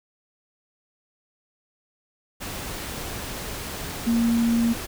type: tone in noise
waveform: sine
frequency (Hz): 232.4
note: A#3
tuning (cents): -5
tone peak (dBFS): -18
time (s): 4.06-4.74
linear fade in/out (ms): 20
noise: pink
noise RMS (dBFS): -33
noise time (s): 2.4-4.87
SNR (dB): +12
effects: none